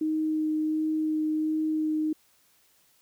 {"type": "tone with vibrato", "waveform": "sine", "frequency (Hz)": 311.1, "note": "D#4", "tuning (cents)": 0, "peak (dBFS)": -24, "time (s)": [0.01, 2.13], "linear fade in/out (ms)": 5, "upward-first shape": "sine", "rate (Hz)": 1.4, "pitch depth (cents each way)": 9, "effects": ["white hiss -64 dBFS RMS until 3.01 s"]}